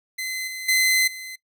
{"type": "tone with level steps", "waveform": "sawtooth", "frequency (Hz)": 2048, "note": "C7", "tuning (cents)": -38, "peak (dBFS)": [-23, -27, -13, -30], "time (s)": [0.18, 1.36], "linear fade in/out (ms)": 10, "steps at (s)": [0.47, 0.68, 1.07], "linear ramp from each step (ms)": 10, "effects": ["noise-tail reverb RT60 0.1 s tail -21 dB re dry"]}